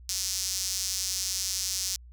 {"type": "tone with high-pass filter", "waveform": "sawtooth", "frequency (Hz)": 189.2, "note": "F#3", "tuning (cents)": 39, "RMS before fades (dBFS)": -31, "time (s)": [0.09, 1.96], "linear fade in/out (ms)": 2, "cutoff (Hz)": 5600, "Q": 2.7, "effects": ["added 60 Hz sine -46 dBFS peak until 2.12 s"]}